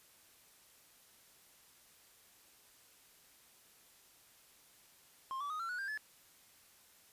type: tone with pitch steps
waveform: triangle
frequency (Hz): 1061 / 1150.4 / 1247.3 / 1352.3 / 1466.2 / 1589.7 / 1723.6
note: C6 / D6 / D#6 / E6 / F#6 / G6 / A6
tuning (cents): +24 / -36 / +4 / +44 / -16 / +24 / -36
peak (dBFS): -36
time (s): 5.31-5.975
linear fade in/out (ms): 0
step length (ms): 95
effects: white hiss -64 dBFS RMS until 7.12 s + resampled to 32000 Hz